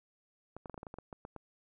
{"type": "clicks", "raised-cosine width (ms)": 1, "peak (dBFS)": -30, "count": 12, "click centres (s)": [0.566, 0.658, 0.697, 0.743, 0.778, 0.831, 0.868, 0.941, 0.986, 1.128, 1.251, 1.363], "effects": []}